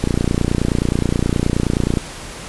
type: click train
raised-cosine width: 3 ms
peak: -3 dBFS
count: 58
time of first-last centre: 0.04-1.972 s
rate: 29.5 Hz
effects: pink hiss -32 dBFS RMS until 2.48 s + resampled to 24000 Hz